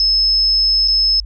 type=tone with dropouts; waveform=sine; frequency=5200 Hz; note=E8; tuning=24 cents flat; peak=-11 dBFS; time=0-1.2 s; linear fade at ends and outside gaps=1 ms; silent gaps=0.877-0.882 s; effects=added 50 Hz sine -26 dBFS peak until 1.25 s